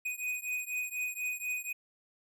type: beating tone pair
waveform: square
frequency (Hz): 2489 / 2493.1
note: D#7 / D#7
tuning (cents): 0 / +3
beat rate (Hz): 4.1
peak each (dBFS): -37 / -38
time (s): 0.05-1.73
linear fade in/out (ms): 10
effects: none